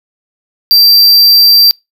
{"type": "tone", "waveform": "square", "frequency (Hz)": 4699, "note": "D8", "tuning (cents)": 0, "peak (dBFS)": -3, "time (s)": [0.71, 1.71], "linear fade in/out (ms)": 0, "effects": ["noise-tail reverb RT60 0.2 s tail -26 dB re dry"]}